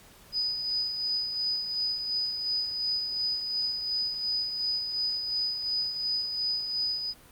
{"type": "tone with tremolo", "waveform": "sine", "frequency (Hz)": 4978, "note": "D#8", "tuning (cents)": 0, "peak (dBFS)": -25, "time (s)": [0.32, 7.14], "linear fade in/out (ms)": 50, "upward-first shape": "sine", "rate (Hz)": 2.8, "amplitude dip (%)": 45, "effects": ["pink hiss -54 dBFS RMS until 7.31 s", "Opus 48 kbps"]}